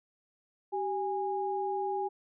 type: tone pair together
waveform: sine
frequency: 386.5 / 821.2 Hz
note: G4 / G#5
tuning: -24 / -20 cents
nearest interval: octave + minor second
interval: 1304 cents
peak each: -33 / -32 dBFS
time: 0.72-2.09 s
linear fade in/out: 20 ms
effects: none